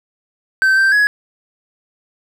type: tone with pitch steps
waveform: triangle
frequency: 1547 / 1567 / 1676 Hz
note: G6 / G6 / G#6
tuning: -23 / -1 / +15 cents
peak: -8 dBFS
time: 0.62-1.07 s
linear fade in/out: 0 ms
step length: 150 ms
effects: none